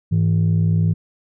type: tone pair together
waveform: sine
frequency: 102.8 / 162.78 Hz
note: G#2 / E3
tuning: -17 / -21 cents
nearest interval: minor sixth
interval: 796 cents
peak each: -15 dBFS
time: 0.11-0.94 s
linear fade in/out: 20 ms
effects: tanh soft clip ceiling -10 dBFS